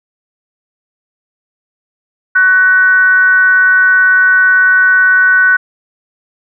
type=tone with frequency modulation; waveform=sine; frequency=1497 Hz; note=F#6; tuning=20 cents sharp; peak=-5 dBFS; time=2.35-5.57 s; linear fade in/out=10 ms; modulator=384 Hz; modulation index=0.35; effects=none